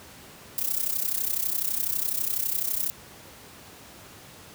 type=noise with amplitude modulation; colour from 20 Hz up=violet; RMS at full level=-24 dBFS; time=0.58-2.9 s; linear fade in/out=0 ms; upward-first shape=sine; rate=32 Hz; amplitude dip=80%; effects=pink hiss -47 dBFS RMS until 4.54 s + high-pass 80 Hz 12 dB/octave